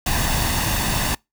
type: noise with comb filter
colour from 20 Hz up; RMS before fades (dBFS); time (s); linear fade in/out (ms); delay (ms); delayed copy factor
pink; -21; 0.06-1.15; 5; 1.1; +0.55
effects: noise-tail reverb RT60 0.2 s tail -26 dB re dry